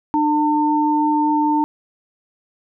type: tone pair together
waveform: sine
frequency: 300.9 / 901.7 Hz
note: D4 / A5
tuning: +42 / +42 cents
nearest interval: octave + perfect fifth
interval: 1900 cents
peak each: -17 dBFS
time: 0.14-1.64 s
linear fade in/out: 0 ms
effects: none